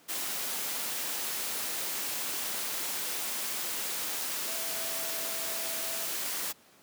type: tone in noise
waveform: sine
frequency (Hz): 659.3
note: E5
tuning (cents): 0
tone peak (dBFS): -44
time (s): 4.47-6.07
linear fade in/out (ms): 20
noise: white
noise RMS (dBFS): -34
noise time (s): 0.08-6.53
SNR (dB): -13
effects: pink hiss -59 dBFS RMS until 6.82 s + high-pass 200 Hz 12 dB/octave